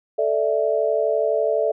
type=chord; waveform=sine; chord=A suspended fourth; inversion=none; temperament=equal; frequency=440 / 587.3 / 659.3 Hz; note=A4 / D5 / E5; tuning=0 / 0 / 0 cents; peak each=-22 dBFS; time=0.18-1.72 s; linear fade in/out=10 ms; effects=none